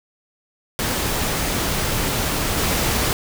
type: noise with level steps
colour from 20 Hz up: pink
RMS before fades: -22 / -20 dBFS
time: 0.79-3.13 s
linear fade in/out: 0 ms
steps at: 2.57 s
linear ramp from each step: 20 ms
effects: none